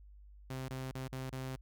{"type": "tone with dropouts", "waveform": "sawtooth", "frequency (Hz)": 130.81, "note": "C3", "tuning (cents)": 0, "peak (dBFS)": -35, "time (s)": [0.5, 1.56], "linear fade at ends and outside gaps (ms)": 5, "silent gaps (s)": [[0.683, 0.706], [0.913, 0.95], [1.079, 1.124], [1.299, 1.326]], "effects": ["added 50 Hz sine -53 dBFS peak until 1.61 s"]}